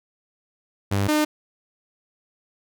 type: tone pair in turn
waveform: sawtooth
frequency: 99.6 / 303.3 Hz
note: G2 / D#4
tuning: +28 / -44 cents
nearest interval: octave + perfect fifth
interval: 1928 cents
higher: second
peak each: -16 / -14 dBFS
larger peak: second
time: 0.91-1.08 / 1.08-1.25 s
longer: neither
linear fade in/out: 10 ms
effects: none